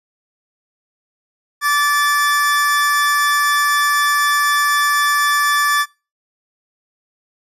45% pulse tone pair together, 1164 / 1744 Hz, D6 / A6, -16 / -16 cents, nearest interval perfect fifth, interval 700 cents, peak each -16 dBFS, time 1.61-5.86 s, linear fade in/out 50 ms, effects noise-tail reverb RT60 0.3 s tail -23 dB re dry + resampled to 32000 Hz

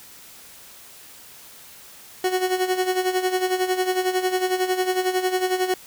30% pulse tone with tremolo, 369.4 Hz, F#4, 3 cents flat, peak -15 dBFS, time 2.24-5.74 s, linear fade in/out 2 ms, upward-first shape sine, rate 11 Hz, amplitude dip 70%, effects white hiss -45 dBFS RMS until 5.86 s

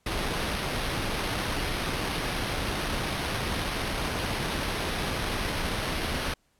pink noise with sample-and-hold, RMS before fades -30 dBFS, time 0.06-6.34 s, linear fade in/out 5 ms, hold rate 7350 Hz, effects pink hiss -69 dBFS RMS until 6.59 s + low-pass 12000 Hz 12 dB/octave

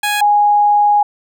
15% pulse / sine tone pair in turn, 830.6 / 826.9 Hz, G#5 / G#5, 0 / -8 cents, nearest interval unison, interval 8 cents, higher first, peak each -8 dBFS, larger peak neither, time 0.03-0.21 / 0.21-1.03 s, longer second, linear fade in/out 5 ms, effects none

